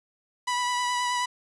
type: tone with vibrato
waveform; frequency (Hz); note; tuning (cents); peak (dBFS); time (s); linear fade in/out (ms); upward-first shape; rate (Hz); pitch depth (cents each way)
sawtooth; 984; B5; -7; -21; 0.47-1.26; 10; triangle; 9.5; 19
effects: resampled to 22050 Hz + 8-bit